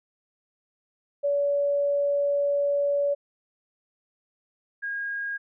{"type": "tone pair in turn", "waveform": "sine", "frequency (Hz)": [570, 1630.5], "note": ["C#5", "G#6"], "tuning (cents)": [48, -32], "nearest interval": "octave + tritone", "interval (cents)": 1820, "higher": "second", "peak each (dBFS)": [-21, -28], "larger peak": "first", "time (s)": [[1.23, 3.15], [4.82, 5.38]], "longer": "first", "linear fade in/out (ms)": 20, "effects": []}